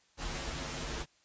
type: noise with comb filter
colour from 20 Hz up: pink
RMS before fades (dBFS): -38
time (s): 0.17-1.06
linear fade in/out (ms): 50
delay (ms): 10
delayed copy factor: -0.95
effects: white hiss -68 dBFS RMS until 1.24 s + resampled to 16000 Hz